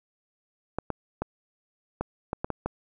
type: clicks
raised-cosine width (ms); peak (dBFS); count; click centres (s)
1; -14; 8; 0.786 / 0.903 / 1.22 / 2.01 / 2.331 / 2.445 / 2.503 / 2.66
effects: none